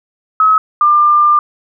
sine tone pair in turn, 1281 / 1195.6 Hz, E6 / D6, -50 / +31 cents, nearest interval minor second, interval 119 cents, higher first, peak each -6 dBFS, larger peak neither, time 0.4-0.58 / 0.81-1.39 s, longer second, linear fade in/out 2 ms, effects none

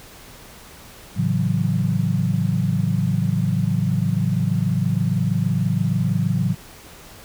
sine chord, F# minor seventh, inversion first, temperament equal, 110 / 138.59 / 164.81 / 185 Hz, A2 / C#3 / E3 / F#3, 0 / 0 / 0 / 0 cents, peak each -23 dBFS, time 1.16-6.55 s, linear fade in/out 20 ms, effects pink hiss -43 dBFS RMS until 7.24 s

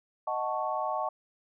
sine chord, D# half-diminished seventh, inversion none, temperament equal, 622.3 / 740 / 880 / 1108.7 Hz, D#5 / F#5 / A5 / C#6, 0 / 0 / 0 / 0 cents, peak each -34 dBFS, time 0.27-1.09 s, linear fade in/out 5 ms, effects none

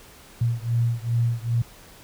sine beating tone pair, 116.54 / 119.04 Hz, A#2 / A#2, 0 / +37 cents, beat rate 2.5 Hz, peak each -23 / -24 dBFS, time 0.41-1.62 s, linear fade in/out 5 ms, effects pink hiss -48 dBFS RMS until 2.03 s

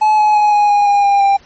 triangle tone with pitch steps, 857 / 847.6 / 838.4 / 829.2 / 820.2 / 811.2 / 802.4 / 793.6 Hz, A5 / G#5 / G#5 / G#5 / G#5 / G#5 / G5 / G5, -46 / +35 / +16 / -3 / -22 / -41 / +40 / +21 cents, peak -6 dBFS, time 0.01-1.37 s, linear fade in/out 10 ms, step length 170 ms, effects pink hiss -46 dBFS RMS until 1.45 s + MP3 32 kbps

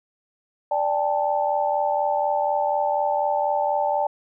sine chord, D suspended fourth, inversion none, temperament equal with one note detuned, 587.3 / 795.9 / 880 Hz, D5 / G5 / A5, 0 / +26 / 0 cents, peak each -24 dBFS, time 0.71-4.07 s, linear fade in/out 5 ms, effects none

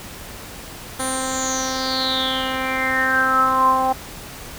10% pulse tone with low-pass filter sweep, 261.7 Hz, C4, in tune, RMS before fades -20 dBFS, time 0.99-3.93 s, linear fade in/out 10 ms, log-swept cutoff 10000 to 840 Hz, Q 9.7, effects pink hiss -36 dBFS RMS until 4.58 s

